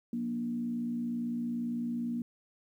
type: tone with frequency modulation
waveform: sine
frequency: 237.3 Hz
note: A#3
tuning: 31 cents sharp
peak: -31 dBFS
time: 0.13-2.22 s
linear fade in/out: 2 ms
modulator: 57.8 Hz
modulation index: 0.5
effects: 11-bit

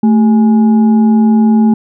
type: tone with frequency modulation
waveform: sine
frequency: 220 Hz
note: A3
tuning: in tune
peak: -5 dBFS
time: 0.03-1.74 s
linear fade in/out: 5 ms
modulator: 614 Hz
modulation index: 0.3
effects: none

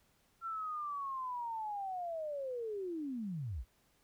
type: linear sweep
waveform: sine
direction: down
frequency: 1364 to 44.23 Hz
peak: -37 dBFS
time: 0.41-3.65 s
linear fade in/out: 50 ms
effects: pink hiss -72 dBFS RMS until 4.03 s

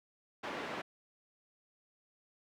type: band-pass noise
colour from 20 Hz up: pink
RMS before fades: -41 dBFS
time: 0.43-0.82 s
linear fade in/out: 10 ms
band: 330 to 2300 Hz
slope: 12 dB/octave
effects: none

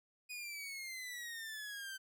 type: exponential sweep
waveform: sawtooth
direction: down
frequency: 2489 to 1543 Hz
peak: -40 dBFS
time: 0.29-1.98 s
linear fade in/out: 20 ms
effects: none

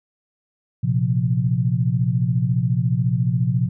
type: chord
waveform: sine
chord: Bb suspended second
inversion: none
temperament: equal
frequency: 116.54 / 130.81 / 174.61 Hz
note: Bb2 / C3 / F3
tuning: 0 / 0 / 0 cents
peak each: -21 / -20 / -23 dBFS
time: 0.83-3.69 s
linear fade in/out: 10 ms
effects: none

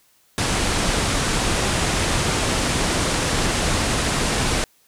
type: low-pass noise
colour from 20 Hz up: pink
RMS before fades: -21 dBFS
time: 0.38-4.64 s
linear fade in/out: 0 ms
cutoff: 10000 Hz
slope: 48 dB/octave
effects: white hiss -59 dBFS RMS until 4.87 s

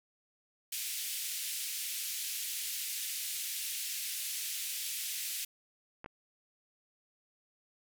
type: band-pass noise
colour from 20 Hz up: white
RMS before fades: -38 dBFS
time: 0.72-5.45 s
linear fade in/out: 5 ms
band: 2200 to 15000 Hz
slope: 24 dB/octave
type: clicks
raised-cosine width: 0.5 ms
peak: -29 dBFS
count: 2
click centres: 6.044 / 6.061 s
effects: none

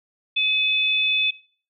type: tone pair together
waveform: sine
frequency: 2551 / 3496 Hz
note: D#7 / A7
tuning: +43 / -12 cents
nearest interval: perfect fourth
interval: 545 cents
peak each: -21 dBFS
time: 0.36-1.31 s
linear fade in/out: 10 ms
effects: noise-tail reverb RT60 0.4 s tail -17 dB re dry

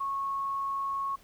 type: tone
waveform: sine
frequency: 1099 Hz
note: C#6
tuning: 15 cents flat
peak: -29 dBFS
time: 0-1.16 s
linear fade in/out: 10 ms
effects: pink hiss -59 dBFS RMS until 1.23 s

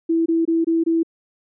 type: tone bursts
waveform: sine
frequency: 329.6 Hz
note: E4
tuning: in tune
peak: -15 dBFS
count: 5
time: 0.09-1.032 s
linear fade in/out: 10 ms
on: 170 ms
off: 23 ms
effects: none

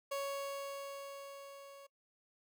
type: tone with level ramp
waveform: 30% pulse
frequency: 556 Hz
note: C#5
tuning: 5 cents sharp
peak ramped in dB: -33 to -50 dBFS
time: 0.11-1.87 s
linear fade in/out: 10 ms
effects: noise-tail reverb RT60 0.1 s tail -23 dB re dry

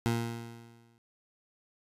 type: tone with exponential decay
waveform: 20% pulse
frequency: 116.54 Hz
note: A#2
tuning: in tune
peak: -20 dBFS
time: 0.06-0.98 s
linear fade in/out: 0 ms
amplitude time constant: 200 ms
effects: resampled to 32000 Hz

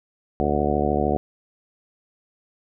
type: harmonic tone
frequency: 73.42 Hz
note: D2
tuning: in tune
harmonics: 1 / 2 / 3 / 4 / 5 / 6 / 7 / 8 / 9 / 10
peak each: -28 / -30 / -27 / -29 / -27 / -27 / -30 / -29 / -32 / -26 dBFS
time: 0.4-1.17 s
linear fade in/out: 0 ms
effects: none

